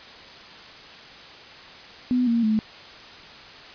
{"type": "tone with pitch steps", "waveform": "sine", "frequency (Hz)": [249.5, 232.8, 217.2], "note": ["B3", "A#3", "A3"], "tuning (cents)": [18, -2, -22], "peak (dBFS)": -18, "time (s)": [2.11, 2.59], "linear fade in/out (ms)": 0, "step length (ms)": 160, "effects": ["white hiss -43 dBFS RMS until 3.74 s", "resampled to 11025 Hz"]}